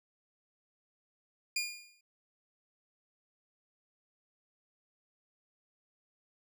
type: tone with exponential decay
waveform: 20% pulse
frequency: 2421 Hz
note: D#7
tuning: 48 cents flat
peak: -24 dBFS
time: 1.56-2.01 s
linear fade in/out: 5 ms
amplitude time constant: 96 ms
effects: none